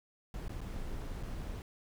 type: noise with dropouts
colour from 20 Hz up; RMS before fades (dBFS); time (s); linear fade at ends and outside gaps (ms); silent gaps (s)
brown; -40; 0.34-1.62; 1; 0.481-0.493 / 0.607-0.614 / 1.229-1.233
effects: none